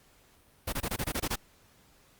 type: noise bursts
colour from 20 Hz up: pink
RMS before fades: -31 dBFS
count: 9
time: 0.67-1.359 s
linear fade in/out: 10 ms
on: 57 ms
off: 22 ms
effects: pink hiss -62 dBFS RMS until 2.19 s + Opus 48 kbps